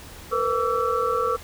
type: tone cluster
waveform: sine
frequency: 459.8 / 500 / 1145 / 1332 Hz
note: A#4 / B4 / D6 / E6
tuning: -24 / +21 / -44 / +18 cents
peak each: -26 dBFS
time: 0.31-1.37 s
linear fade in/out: 20 ms
effects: added 76 Hz sine -47 dBFS peak until 1.43 s + pink hiss -43 dBFS RMS until 1.43 s